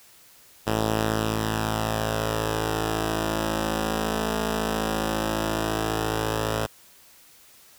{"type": "tone pair together", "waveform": "5% pulse", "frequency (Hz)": [54.57, 109], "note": ["A1", "A2"], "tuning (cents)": [-14, -16], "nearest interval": "octave", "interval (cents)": 1198, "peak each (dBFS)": [-16, -15], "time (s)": [0.66, 6.67], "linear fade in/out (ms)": 20, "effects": ["white hiss -53 dBFS RMS until 7.78 s"]}